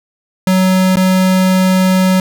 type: tone with dropouts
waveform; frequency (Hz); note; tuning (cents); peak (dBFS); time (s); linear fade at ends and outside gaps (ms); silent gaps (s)
square; 186.6; F#3; +15; -9; 0.47-2.2; 2; 0.958-0.969
effects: none